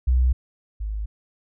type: tone pair in turn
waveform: sine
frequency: 62.8 / 52.43 Hz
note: B1 / G#1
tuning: +30 / +17 cents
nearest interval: minor third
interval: 313 cents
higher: first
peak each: -15 / -25 dBFS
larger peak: first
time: 0.07-0.33 / 0.8-1.06 s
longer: neither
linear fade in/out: 10 ms
effects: none